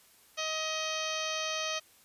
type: harmonic tone with a mistuned harmonic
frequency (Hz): 630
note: D#5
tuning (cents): +21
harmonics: 1 / 2 / 3 / 4 / 5 / 6 / 7 / 8 / 9 / 10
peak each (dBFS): -38 / -39 / -42 / -39 / -39 / -43 / -43 / -46 / -44 / -42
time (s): 0.37-1.8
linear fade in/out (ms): 20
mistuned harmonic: 10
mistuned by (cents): -36
effects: white hiss -61 dBFS RMS until 2.04 s + resampled to 32000 Hz